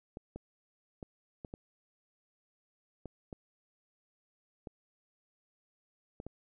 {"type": "clicks", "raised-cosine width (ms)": 2, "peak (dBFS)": -29, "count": 10, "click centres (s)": [0.171, 0.36, 1.028, 1.448, 1.539, 3.057, 3.328, 4.672, 6.201, 6.266], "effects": []}